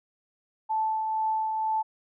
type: tone with tremolo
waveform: sine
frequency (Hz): 876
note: A5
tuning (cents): -8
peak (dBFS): -23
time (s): 0.69-1.83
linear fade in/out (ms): 20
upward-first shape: triangle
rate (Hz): 2.1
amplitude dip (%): 35
effects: none